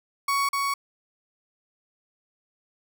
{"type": "tone with echo", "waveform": "35% pulse", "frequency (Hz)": 1117, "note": "C#6", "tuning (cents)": 13, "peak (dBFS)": -20, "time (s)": [0.28, 0.49], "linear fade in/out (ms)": 5, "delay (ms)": 250, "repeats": 1, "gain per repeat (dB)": -2, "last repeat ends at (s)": 0.74, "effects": []}